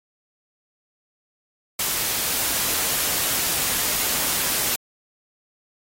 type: noise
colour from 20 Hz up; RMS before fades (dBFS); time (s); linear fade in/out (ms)
white; -23; 1.79-4.76; 5
effects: AAC 48 kbps